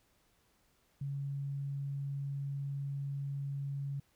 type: tone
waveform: sine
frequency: 139.7 Hz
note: C#3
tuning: 14 cents sharp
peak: -35 dBFS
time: 1.01-4 s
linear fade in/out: 5 ms
effects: pink hiss -72 dBFS RMS until 4.15 s